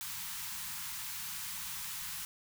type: band-stop noise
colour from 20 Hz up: white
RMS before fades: -41 dBFS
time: 0.01-2.25 s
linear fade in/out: 0 ms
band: 210 to 840 Hz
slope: 96 dB/octave
effects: none